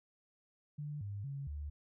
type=tone with pitch steps; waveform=sine; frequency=147.7 / 101.1 / 139.2 / 73.4 Hz; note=D3 / G#2 / C#3 / D2; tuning=+10 / -46 / +8 / 0 cents; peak=-39 dBFS; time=0.78-1.7 s; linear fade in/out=10 ms; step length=230 ms; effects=none